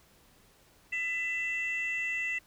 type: tone pair together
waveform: sine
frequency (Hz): 2000 / 2670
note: B6 / E7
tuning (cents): +21 / +22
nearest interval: perfect fourth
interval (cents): 501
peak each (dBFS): -31 / -32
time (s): 0.92-2.39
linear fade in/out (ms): 10
effects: tanh soft clip ceiling -25 dBFS + pink hiss -62 dBFS RMS until 2.46 s